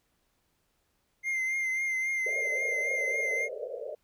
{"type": "tone with vibrato", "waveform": "triangle", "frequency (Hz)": 2093, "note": "C7", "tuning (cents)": 0, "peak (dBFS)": -26, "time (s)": [1.23, 3.49], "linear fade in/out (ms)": 50, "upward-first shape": "triangle", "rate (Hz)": 3.7, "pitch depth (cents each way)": 38}
{"type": "band-pass noise", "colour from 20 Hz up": "pink", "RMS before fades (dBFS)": -38, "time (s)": [2.26, 3.95], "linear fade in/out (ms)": 5, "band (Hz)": [430, 630], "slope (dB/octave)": 96}
{"effects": ["pink hiss -74 dBFS RMS until 4.03 s"]}